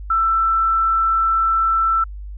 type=tone; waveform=sine; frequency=1332 Hz; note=E6; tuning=18 cents sharp; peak=-14 dBFS; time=0.1-2.04 s; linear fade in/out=5 ms; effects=added 50 Hz sine -29 dBFS peak until 2.37 s